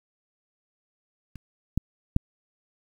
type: clicks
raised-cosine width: 5 ms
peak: -29 / -11 / -7 dBFS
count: 3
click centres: 1.357 / 1.776 / 2.164 s
effects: 8-bit